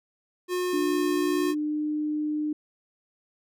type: tone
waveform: square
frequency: 360 Hz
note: F#4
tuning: 47 cents flat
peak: -26 dBFS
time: 0.48-1.55 s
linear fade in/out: 50 ms
type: tone with pitch glide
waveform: sine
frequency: 296.9 to 302.1 Hz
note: D4 to D4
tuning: +19 to +49 cents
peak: -25 dBFS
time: 0.73-2.53 s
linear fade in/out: 5 ms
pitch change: +30 cents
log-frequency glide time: 1-1.81 s
effects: none